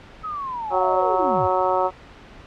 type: linear sweep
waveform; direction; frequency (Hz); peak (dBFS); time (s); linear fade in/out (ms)
sine; down; 1298 to 70.7; -26; 0.23-1.48; 20
type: harmonic tone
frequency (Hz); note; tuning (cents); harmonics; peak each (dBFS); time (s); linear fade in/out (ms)
185; F#3; 0; 2 / 3 / 4 / 5 / 6 / 7; -26 / -23 / -24 / -23 / -28 / -27; 0.7-1.91; 50
effects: pink hiss -44 dBFS RMS until 2.46 s + low-pass 3000 Hz 12 dB/octave